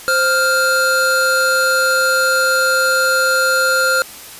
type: tone pair together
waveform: square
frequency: 523.2 / 1396.9 Hz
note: C5 / F6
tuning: 0 / 0 cents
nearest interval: octave + perfect fourth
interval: 1700 cents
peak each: -19 / -14 dBFS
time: 0.08-4.02 s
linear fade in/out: 0 ms
effects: white hiss -35 dBFS RMS until 4.39 s + resampled to 32000 Hz